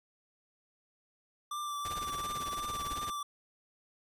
square tone with vibrato, 1175 Hz, D6, 1 cent sharp, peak -36 dBFS, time 1.51-3.23 s, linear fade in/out 5 ms, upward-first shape triangle, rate 2.8 Hz, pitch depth 23 cents each way
pink noise with tremolo, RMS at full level -40 dBFS, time 1.85-3.1 s, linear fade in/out 0 ms, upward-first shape triangle, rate 18 Hz, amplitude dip 90%
effects resampled to 32000 Hz

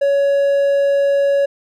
triangle tone, 560 Hz, C#5, 18 cents sharp, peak -10 dBFS, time 0.01-1.46 s, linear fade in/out 10 ms, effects none

